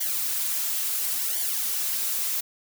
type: noise with flanger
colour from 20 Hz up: blue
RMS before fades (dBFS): -27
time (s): 0-2.41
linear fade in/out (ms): 10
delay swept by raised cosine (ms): 0.76 to 6.06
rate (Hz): 0.72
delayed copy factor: -0.75
effects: none